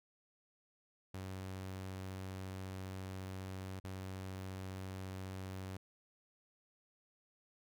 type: tone with dropouts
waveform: sawtooth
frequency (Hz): 94.6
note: F#2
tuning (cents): +39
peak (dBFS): -39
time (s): 1.14-5.77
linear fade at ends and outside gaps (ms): 5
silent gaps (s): 3.799-3.841
effects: none